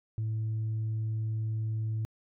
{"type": "tone", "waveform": "sine", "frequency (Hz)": 110, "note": "A2", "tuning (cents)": 0, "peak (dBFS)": -27, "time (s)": [0.18, 2.05], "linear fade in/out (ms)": 0, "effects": ["tanh soft clip ceiling -27 dBFS"]}